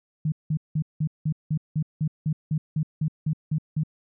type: tone bursts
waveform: sine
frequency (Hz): 154.6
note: D#3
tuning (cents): -11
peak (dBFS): -21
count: 15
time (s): 0.25-3.835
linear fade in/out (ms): 5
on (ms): 71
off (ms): 180
effects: none